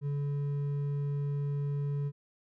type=tone with hard clipping; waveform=triangle; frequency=143 Hz; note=D3; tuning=46 cents flat; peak=-31 dBFS; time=0.01-2.12 s; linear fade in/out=50 ms; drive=8 dB; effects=none